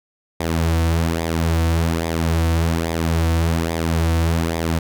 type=tone with flanger; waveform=sawtooth; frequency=82.41 Hz; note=E2; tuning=in tune; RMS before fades=-19 dBFS; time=0.4-4.79 s; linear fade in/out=5 ms; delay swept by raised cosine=0.69 to 4.99 ms; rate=1.2 Hz; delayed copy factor=-0.65; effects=none